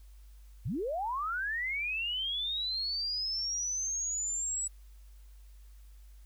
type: linear sweep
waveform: sine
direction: up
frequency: 81 to 7890 Hz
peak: -31 dBFS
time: 0.65-4.68 s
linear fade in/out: 10 ms
effects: added 50 Hz sine -50 dBFS peak until 6.25 s + white hiss -68 dBFS RMS until 6.25 s